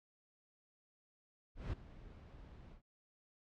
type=noise with ADSR envelope; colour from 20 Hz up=brown; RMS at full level=-39 dBFS; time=1.55-2.82 s; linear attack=180 ms; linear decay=8 ms; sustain=-16 dB; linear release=100 ms; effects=low-pass 4000 Hz 12 dB/octave